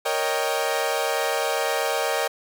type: chord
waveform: sawtooth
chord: Eb dominant seventh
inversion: second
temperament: equal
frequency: 466.2 / 554.4 / 622.3 / 784 Hz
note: Bb4 / Db5 / Eb5 / G5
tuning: 0 / 0 / 0 / 0 cents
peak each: -24 dBFS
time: 0.05-2.28 s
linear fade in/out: 10 ms
effects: none